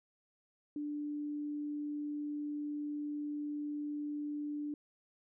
sine tone, 294.7 Hz, D4, 6 cents sharp, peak -36 dBFS, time 0.76-4.74 s, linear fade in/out 2 ms, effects none

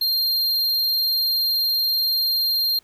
square tone, 4193 Hz, C8, 3 cents sharp, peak -19 dBFS, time 0.01-2.79 s, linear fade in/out 5 ms, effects pink hiss -59 dBFS RMS until 2.83 s

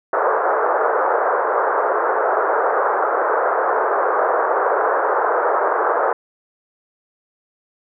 pink band-pass noise, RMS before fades -18 dBFS, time 0.13-6.13 s, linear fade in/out 2 ms, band 410 to 1500 Hz, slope 48 dB/octave, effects none

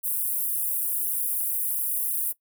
pink high-pass noise, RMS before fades -27 dBFS, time 0.03-2.33 s, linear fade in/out 20 ms, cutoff 9900 Hz, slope 48 dB/octave, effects noise-tail reverb RT60 0.1 s tail -19 dB re dry

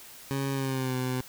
20% pulse tone with pitch glide, 137 to 127.83 Hz, C#3 to C3, -20 to -40 cents, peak -23 dBFS, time 0.31-1.21 s, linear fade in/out 0 ms, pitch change -120 cents, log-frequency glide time 0.52-0.96 s, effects white hiss -48 dBFS RMS until 1.28 s

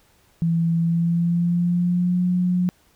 sine tone with pitch glide, 166.7 to 179.7 Hz, E3 to F3, +20 to +50 cents, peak -17 dBFS, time 0.42-2.69 s, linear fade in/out 0 ms, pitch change +130 cents, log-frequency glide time 0.78-2.22 s, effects pink hiss -59 dBFS RMS until 2.95 s

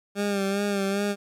20% pulse tone with vibrato, 199.6 Hz, G3, 32 cents sharp, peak -19 dBFS, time 0.15-1.16 s, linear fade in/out 50 ms, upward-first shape sine, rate 2.5 Hz, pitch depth 42 cents each way, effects low-pass 12000 Hz 12 dB/octave + 10-bit

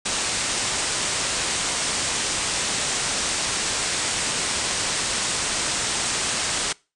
white low-pass noise, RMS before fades -25 dBFS, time 0.05-6.73 s, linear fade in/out 10 ms, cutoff 9200 Hz, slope 96 dB/octave, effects noise-tail reverb RT60 0.3 s tail -24 dB re dry

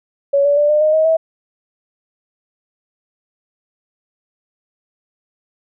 sine tone with pitch steps, 561 / 574.4 / 588.2 / 602.3 / 616.7 / 631.5 / 646.7 Hz, C#5 / D5 / D5 / D5 / D#5 / D#5 / E5, +21 / -39 / +3 / +44 / -16 / +26 / -33 cents, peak -10 dBFS, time 0.33-1.17 s, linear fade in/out 10 ms, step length 120 ms, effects none

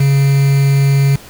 triangle tone with quantisation, 138.59 Hz, C#3, in tune, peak -6 dBFS, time 0-1.16 s, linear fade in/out 5 ms, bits 4, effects pink hiss -37 dBFS RMS until 1.29 s

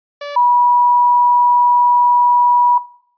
sawtooth / sine tone pair in turn, 577 / 972.2 Hz, D5 / B5, -31 / -28 cents, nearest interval major sixth, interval 903 cents, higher second, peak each -20 / -9 dBFS, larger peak second, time 0.21-0.36 / 0.36-2.78 s, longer second, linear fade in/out 5 ms, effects noise-tail reverb RT60 0.6 s tail -18 dB re dry + resampled to 11025 Hz

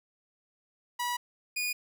sawtooth tone pair in turn, 972 / 2455 Hz, B5 / D#7, -28 / -24 cents, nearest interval octave + major third, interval 1604 cents, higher second, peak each -26 / -26 dBFS, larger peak neither, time 0.99-1.17 / 1.56-1.73 s, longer first, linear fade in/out 10 ms, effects none

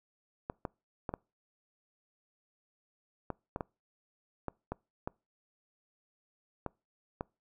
clicks, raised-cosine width 1 ms, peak -21 dBFS, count 12, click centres 0.499 / 0.652 / 1.092 / 1.139 / 3.303 / 3.561 / 3.608 / 4.483 / 4.72 / 5.075 / 6.663 / 7.209 s, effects noise-tail reverb RT60 0.3 s tail -26 dB re dry

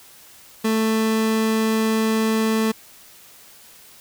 30% pulse tone, 220.9 Hz, A3, 7 cents sharp, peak -15 dBFS, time 0.64-2.72 s, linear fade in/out 10 ms, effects white hiss -47 dBFS RMS until 4 s

